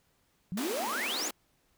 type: exponential sweep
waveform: sine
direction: up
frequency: 167.7 to 7130 Hz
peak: -32 dBFS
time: 0.52-1.28 s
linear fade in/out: 0 ms
type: high-pass noise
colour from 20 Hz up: pink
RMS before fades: -37 dBFS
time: 0.57-1.31 s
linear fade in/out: 5 ms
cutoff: 210 Hz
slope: 96 dB/octave
effects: pink hiss -71 dBFS RMS until 1.77 s